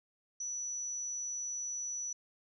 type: tone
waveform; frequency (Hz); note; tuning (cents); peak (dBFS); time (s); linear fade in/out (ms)
sine; 5920; F#8; 0; -36; 0.4-2.13; 5
effects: none